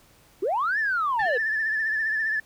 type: linear two-way sweep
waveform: sine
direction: up then down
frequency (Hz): 329.6 to 1819 to 444.4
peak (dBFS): -21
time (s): 0.42-1.38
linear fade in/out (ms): 10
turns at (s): 0.79
type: tone with vibrato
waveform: sine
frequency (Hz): 1757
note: A6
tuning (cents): -3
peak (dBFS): -22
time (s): 1.19-2.4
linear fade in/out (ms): 5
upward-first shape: triangle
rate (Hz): 15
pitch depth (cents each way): 61
effects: tanh soft clip ceiling -17 dBFS + pink hiss -57 dBFS RMS until 2.45 s